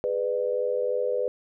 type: chord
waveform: sine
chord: G# diminished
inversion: none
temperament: just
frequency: 415.3 / 498.4 / 598 Hz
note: G#4 / B4 / D5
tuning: 0 / +16 / +31 cents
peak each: -31 / -25 / -31 dBFS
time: 0.04-1.28 s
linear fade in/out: 0 ms
effects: none